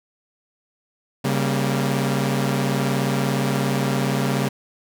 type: chord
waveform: sawtooth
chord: G diminished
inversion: second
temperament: equal with one note detuned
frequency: 136.92 / 196 / 233.1 Hz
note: Db3 / G3 / Bb3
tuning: -21 / 0 / 0 cents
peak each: -18 / -21 / -22 dBFS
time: 1.24-4.49 s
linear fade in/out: 10 ms
effects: none